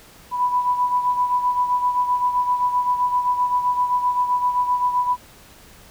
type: beating tone pair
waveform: sine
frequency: 987.8 / 995.5 Hz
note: B5 / B5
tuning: 0 / +14 cents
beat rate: 7.7 Hz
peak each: -18 / -25 dBFS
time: 0.31-5.17 s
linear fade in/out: 50 ms
effects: pink hiss -47 dBFS RMS until 5.9 s